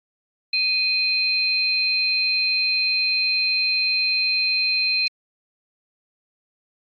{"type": "tone pair together", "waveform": "sine", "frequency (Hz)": [2489, 4144], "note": ["D#7", "C8"], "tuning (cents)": [0, -17], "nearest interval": "major sixth", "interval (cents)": 883, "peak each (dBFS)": [-21, -21], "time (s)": [0.53, 5.08], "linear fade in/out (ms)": 5, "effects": ["AAC 48 kbps"]}